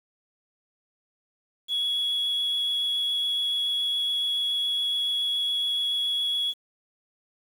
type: tone with vibrato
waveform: sine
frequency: 3357 Hz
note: G#7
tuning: 18 cents sharp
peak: -22 dBFS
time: 1.68-6.54 s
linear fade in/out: 50 ms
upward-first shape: triangle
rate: 7.1 Hz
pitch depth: 8 cents each way
effects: tanh soft clip ceiling -21 dBFS + 8-bit